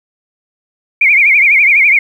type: tone with vibrato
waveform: sine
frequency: 2262 Hz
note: C#7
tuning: 34 cents sharp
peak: -5 dBFS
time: 1.01-1.99 s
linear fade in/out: 5 ms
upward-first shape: triangle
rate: 12 Hz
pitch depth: 160 cents each way
effects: 7-bit